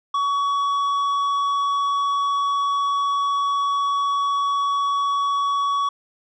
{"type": "tone with tanh clipping", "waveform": "triangle", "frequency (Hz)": 1127, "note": "C#6", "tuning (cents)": 28, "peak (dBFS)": -20, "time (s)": [0.14, 5.89], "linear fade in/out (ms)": 5, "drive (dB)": 11, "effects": []}